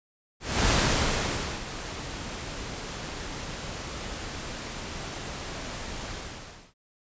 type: noise with ADSR envelope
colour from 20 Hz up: pink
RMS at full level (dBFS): -22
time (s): 0.4-6.74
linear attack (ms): 280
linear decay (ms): 920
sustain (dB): -14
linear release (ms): 630
effects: resampled to 16000 Hz